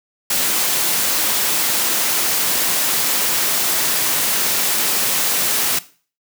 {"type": "noise", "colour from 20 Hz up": "white", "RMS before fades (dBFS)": -18, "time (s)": [0.3, 5.79], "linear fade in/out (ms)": 5, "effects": ["noise-tail reverb RT60 0.4 s tail -17 dB re dry", "high-pass 150 Hz 12 dB/octave"]}